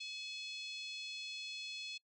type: harmonic tone with a mistuned harmonic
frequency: 853 Hz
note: G#5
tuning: 46 cents sharp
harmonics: 3 / 4 / 5 / 6 / 7 / 8 / 9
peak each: -47 / -48 / -48 / -57 / -59 / -63 / -63 dBFS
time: 0-1.98 s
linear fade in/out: 10 ms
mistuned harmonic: 9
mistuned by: +56 cents
effects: noise-tail reverb RT60 0.1 s tail -26 dB re dry